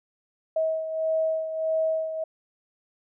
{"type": "beating tone pair", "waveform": "sine", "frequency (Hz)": [639, 640.6], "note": ["D#5", "E5"], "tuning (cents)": [46, -50], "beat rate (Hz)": 1.6, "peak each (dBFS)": [-24, -31], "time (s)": [0.56, 2.24], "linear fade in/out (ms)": 5, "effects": []}